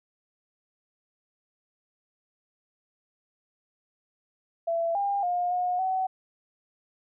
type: tone with pitch steps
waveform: sine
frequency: 670 / 802 / 711 / 721 / 754 Hz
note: E5 / G5 / F5 / F#5 / F#5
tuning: +28 / +39 / +31 / -45 / +32 cents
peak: -24 dBFS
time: 4.67-6.07 s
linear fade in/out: 10 ms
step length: 280 ms
effects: none